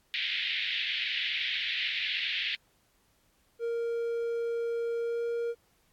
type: band-pass noise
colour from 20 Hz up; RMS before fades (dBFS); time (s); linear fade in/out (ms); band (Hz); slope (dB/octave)
white; -32; 0.14-2.55; 0; 1900 to 3700; 48
type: tone with pitch glide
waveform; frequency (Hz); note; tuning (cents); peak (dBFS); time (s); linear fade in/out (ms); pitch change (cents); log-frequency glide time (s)
triangle; 466.2 to 468.9; A#4 to A#4; 0 to +10; -27; 3.59-5.55; 50; +10; 5-5.23
effects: pink hiss -69 dBFS RMS until 5.92 s + AAC 64 kbps